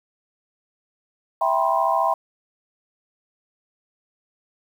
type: chord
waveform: sine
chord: C major seventh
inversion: first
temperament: equal with one note detuned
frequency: 659.3 / 784 / 972.5 / 1046.5 Hz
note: E5 / G5 / B5 / C6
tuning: 0 / 0 / -27 / 0 cents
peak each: -23 dBFS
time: 1.41-2.14 s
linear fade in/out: 5 ms
effects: 8-bit